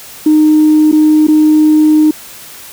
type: tone with dropouts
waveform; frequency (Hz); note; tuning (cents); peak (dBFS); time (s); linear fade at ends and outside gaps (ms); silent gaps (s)
sine; 307.3; D#4; -21; -3; 0.26-2.11; 5; 0.916-0.926 / 1.27-1.283
effects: tanh soft clip ceiling 0 dBFS + white hiss -32 dBFS RMS until 2.72 s